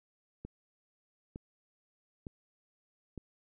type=click train; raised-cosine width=3 ms; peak=-29 dBFS; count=4; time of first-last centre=0.45-3.177 s; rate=1.1 Hz; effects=none